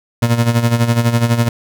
30% pulse tone with tremolo, 117.5 Hz, A#2, 14 cents sharp, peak -6 dBFS, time 0.22-1.49 s, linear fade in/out 5 ms, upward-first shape sine, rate 12 Hz, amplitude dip 70%, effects none

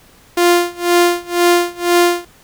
sawtooth tone with tremolo, 349.2 Hz, F4, in tune, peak -4 dBFS, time 0.37-2.25 s, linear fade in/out 5 ms, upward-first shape sine, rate 2 Hz, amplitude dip 95%, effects pink hiss -47 dBFS RMS until 2.43 s

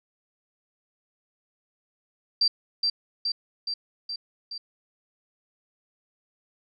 sine tone with echo, 4699 Hz, D8, in tune, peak -18 dBFS, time 2.41-2.48 s, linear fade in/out 5 ms, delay 420 ms, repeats 5, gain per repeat -3 dB, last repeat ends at 4.58 s, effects none

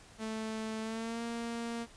sawtooth tone with pitch glide, 219.9 to 233 Hz, A3 to A#3, -1 to -1 cents, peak -32 dBFS, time 0.18-1.87 s, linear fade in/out 50 ms, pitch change +100 cents, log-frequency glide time 0.81-1.22 s, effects pink hiss -57 dBFS RMS until 1.96 s + resampled to 22050 Hz

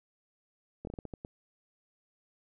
slowing click train, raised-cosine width 2 ms, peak -27 dBFS, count 8, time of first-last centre 0.85-1.249 s, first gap 22 ms, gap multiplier 1.31, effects none

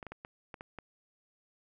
clicks, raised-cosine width 0.5 ms, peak -28 dBFS, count 7, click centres 0.028 / 0.067 / 0.12 / 0.249 / 0.542 / 0.609 / 0.787 s, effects none

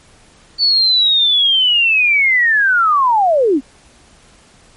sine linear sweep, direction down, 4514 to 241.7 Hz, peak -9 dBFS, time 0.58-3.61 s, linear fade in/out 50 ms, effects pink hiss -47 dBFS RMS until 4.76 s + MP3 48 kbps

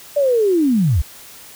sine linear sweep, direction down, 592 to 58.27 Hz, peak -12 dBFS, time 0.16-1.02 s, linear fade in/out 10 ms, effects white hiss -40 dBFS RMS until 1.55 s

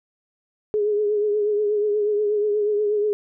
sine tone with vibrato, 418 Hz, G#4, 11 cents sharp, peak -18 dBFS, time 0.74-3.13 s, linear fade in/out 0 ms, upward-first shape triangle, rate 8.3 Hz, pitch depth 49 cents each way, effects none

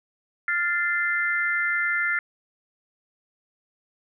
sine tone cluster, 1403 / 1765 / 2076 Hz, F6 / A6 / C7, +8 / +5 / -14 cents, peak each -26 dBFS, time 0.48-2.19 s, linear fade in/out 2 ms, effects none

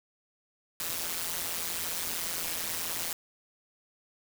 white noise with amplitude modulation, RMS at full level -30 dBFS, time 0.8-3.13 s, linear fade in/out 2 ms, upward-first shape sine, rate 169 Hz, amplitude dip 90%, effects none

